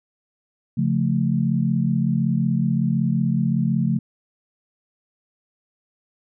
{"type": "chord", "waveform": "sine", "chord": "Db augmented", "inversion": "none", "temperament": "equal", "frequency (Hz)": [138.59, 174.61, 220], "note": ["Db3", "F3", "A3"], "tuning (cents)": [0, 0, 0], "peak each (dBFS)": -22, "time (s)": [0.77, 3.99], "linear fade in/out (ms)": 10, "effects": []}